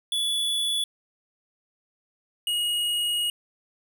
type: tone pair in turn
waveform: square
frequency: 3431 / 2885 Hz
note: A7 / F#7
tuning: -44 / -44 cents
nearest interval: minor third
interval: 300 cents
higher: first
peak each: -24 dBFS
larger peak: neither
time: 0.12-0.84 / 2.47-3.3 s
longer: second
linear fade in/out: 2 ms
effects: none